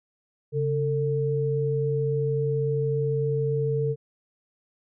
sine tone pair together, 138.59 / 448.2 Hz, C#3 / A4, 0 / +32 cents, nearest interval octave + minor sixth, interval 2032 cents, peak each -25 / -25 dBFS, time 0.52-3.96 s, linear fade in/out 50 ms, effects none

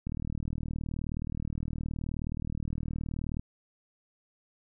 click train, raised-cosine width 5 ms, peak -22 dBFS, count 131, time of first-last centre 0.07-3.395 s, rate 39.1 Hz, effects none

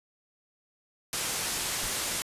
white low-pass noise, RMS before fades -32 dBFS, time 1.13-2.22 s, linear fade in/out 0 ms, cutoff 11000 Hz, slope 24 dB/octave
brown noise with exponential decay, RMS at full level -35 dBFS, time 1.83-1.99 s, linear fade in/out 1 ms, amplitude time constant 34 ms
effects resampled to 32000 Hz

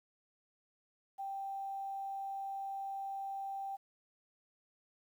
sine tone with quantisation, 784 Hz, G5, in tune, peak -38 dBFS, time 1.18-3.77 s, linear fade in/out 20 ms, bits 11, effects none

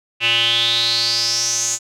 square tone with band-pass filter sweep, 116.54 Hz, A#2, in tune, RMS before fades -18 dBFS, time 0.2-1.79 s, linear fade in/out 50 ms, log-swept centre 2700 to 7000 Hz, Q 8.2, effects none

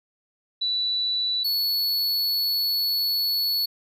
sine / square tone pair in turn, 3957 / 4411 Hz, B7 / C#8, +3 / -9 cents, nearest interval major second, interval 188 cents, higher second, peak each -22 dBFS, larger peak neither, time 0.61-1.44 / 1.44-3.66 s, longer second, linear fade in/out 10 ms, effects none

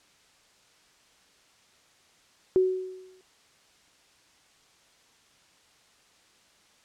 sine tone with exponential decay, 372.7 Hz, F#4, 13 cents sharp, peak -16 dBFS, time 2.56-3.21 s, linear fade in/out 0 ms, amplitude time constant 140 ms, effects white hiss -61 dBFS RMS until 6.84 s + low-pass 7000 Hz 12 dB/octave

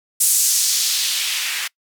blue noise with band-pass filter sweep, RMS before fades -19 dBFS, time 0.2-1.68 s, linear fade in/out 10 ms, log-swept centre 8800 to 1900 Hz, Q 1.4, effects noise-tail reverb RT60 0.1 s tail -24 dB re dry

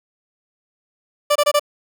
30% pulse tone bursts, 587.3 Hz, D5, in tune, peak -10 dBFS, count 4, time 1.3-1.596 s, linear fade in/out 10 ms, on 56 ms, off 24 ms, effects none

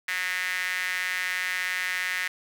sawtooth tone with high-pass filter, 183 Hz, F#3, 19 cents flat, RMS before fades -29 dBFS, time 0.08-2.28 s, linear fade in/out 5 ms, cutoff 1900 Hz, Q 5.1, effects none

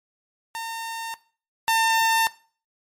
sawtooth tone pair in turn, 910 / 901.6 Hz, A#5 / A5, -42 / +42 cents, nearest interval unison, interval 16 cents, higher first, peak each -25 / -14 dBFS, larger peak second, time 0.55-1.14 / 1.68-2.27 s, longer neither, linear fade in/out 0 ms, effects noise-tail reverb RT60 0.4 s tail -19 dB re dry + MP3 64 kbps

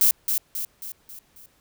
violet noise with echo, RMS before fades -17 dBFS, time 0.01-0.11 s, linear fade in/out 2 ms, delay 270 ms, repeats 5, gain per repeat -6 dB, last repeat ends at 1.46 s, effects pink hiss -62 dBFS RMS until 1.6 s

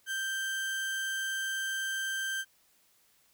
35% pulse tone, 1568 Hz, G6, in tune, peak -30 dBFS, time 0.06-2.45 s, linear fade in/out 50 ms, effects white hiss -67 dBFS RMS until 3.33 s

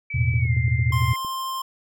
sine tone with pitch glide, 2300 to 2097 Hz, D7 to C7, -37 to +3 cents, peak -29 dBFS, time 0.1-1.16 s, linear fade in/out 5 ms, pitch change -160 cents, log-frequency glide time 0.38-0.52 s
sine chord, E suspended fourth, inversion none, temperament equal, 82.41 / 110 / 123.47 Hz, E2 / A2 / B2, 0 / 0 / 0 cents, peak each -24 / -23 / -21 dBFS, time 0.14-1.14 s, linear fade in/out 10 ms
click train, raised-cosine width 3 ms, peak -27 dBFS, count 9, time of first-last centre 0.34-1.248 s, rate 8.81 Hz
square tone, 1052 Hz, C6, 9 cents sharp, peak -27 dBFS, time 0.92-1.62 s, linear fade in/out 5 ms
effects none

